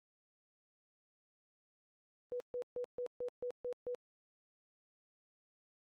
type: tone bursts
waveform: sine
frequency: 491.1 Hz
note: B4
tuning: 10 cents flat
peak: -37 dBFS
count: 8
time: 2.32-3.948 s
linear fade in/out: 0 ms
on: 81 ms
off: 140 ms
effects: Opus 32 kbps